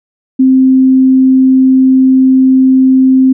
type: tone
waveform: sine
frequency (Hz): 261.6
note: C4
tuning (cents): 0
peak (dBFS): -3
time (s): 0.39-3.33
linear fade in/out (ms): 10
effects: none